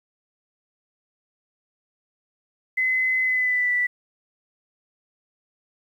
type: tone with pitch glide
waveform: sine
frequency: 2035 to 1970.2 Hz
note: C7 to B6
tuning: -49 to -5 cents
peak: -19 dBFS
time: 2.77-3.87 s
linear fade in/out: 10 ms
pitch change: -56 cents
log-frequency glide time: 3.23-3.72 s
effects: 9-bit